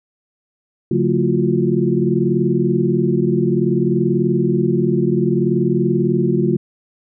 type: tone cluster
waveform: sine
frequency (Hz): 140.9 / 179.3 / 222.5 / 342.4 / 363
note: C#3 / F3 / A3 / F4 / F#4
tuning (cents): +29 / +46 / +20 / -34 / -33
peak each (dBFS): -20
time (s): 0.91-6.57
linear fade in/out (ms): 5
effects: none